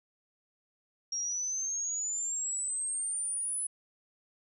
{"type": "exponential sweep", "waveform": "sine", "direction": "up", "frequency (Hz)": [5588, 10170], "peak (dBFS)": -31, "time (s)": [1.12, 3.67], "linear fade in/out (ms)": 5, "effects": []}